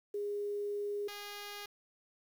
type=tone pair in turn; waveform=sine / 5% pulse; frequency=410 / 410 Hz; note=G#4 / G#4; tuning=-22 / -22 cents; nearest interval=unison; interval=0 cents; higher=neither; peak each=-34 / -32 dBFS; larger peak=second; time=0.14-1.08 / 1.08-1.66 s; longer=first; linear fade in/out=5 ms; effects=10-bit